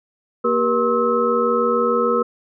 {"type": "tone cluster", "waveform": "sine", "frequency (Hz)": [234.6, 392.4, 479, 1067, 1294], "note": ["A#3", "G4", "A#4", "C6", "E6"], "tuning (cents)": [11, 2, 47, 34, -32], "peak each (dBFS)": [-24, -24, -18, -27, -21], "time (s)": [0.44, 2.23], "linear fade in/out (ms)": 10, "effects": []}